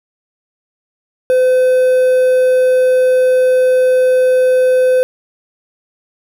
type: tone with quantisation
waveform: triangle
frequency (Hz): 510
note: C5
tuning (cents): -44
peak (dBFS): -6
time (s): 1.3-5.03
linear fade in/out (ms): 0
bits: 6
effects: none